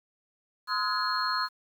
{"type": "tone cluster", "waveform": "sine", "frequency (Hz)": [1030, 1272, 1446, 1676, 4254], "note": ["C6", "D#6", "F#6", "G#6", "C8"], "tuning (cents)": [-28, 38, -40, 15, 28], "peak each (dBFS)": [-31, -31, -35, -36, -32], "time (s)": [0.67, 1.49], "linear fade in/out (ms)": 50, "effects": ["9-bit"]}